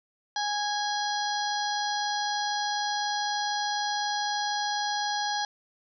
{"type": "harmonic tone", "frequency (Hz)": 827, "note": "G#5", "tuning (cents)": -8, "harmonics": [1, 2, 4, 5, 6, 7], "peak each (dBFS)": [-29, -34, -37, -36, -38, -39], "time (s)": [0.36, 5.45], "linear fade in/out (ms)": 2, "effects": []}